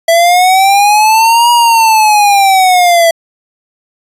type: linear two-way sweep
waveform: square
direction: up then down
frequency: 659.3 to 959 to 659.3 Hz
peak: -5 dBFS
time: 0.08-3.11 s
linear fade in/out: 5 ms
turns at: 1.51 s
effects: resampled to 32000 Hz